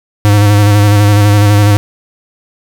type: tone with vibrato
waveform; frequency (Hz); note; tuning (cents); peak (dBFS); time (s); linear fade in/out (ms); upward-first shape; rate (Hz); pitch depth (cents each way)
square; 103.2; G#2; -10; -5; 0.25-1.77; 0; square; 12; 25
effects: none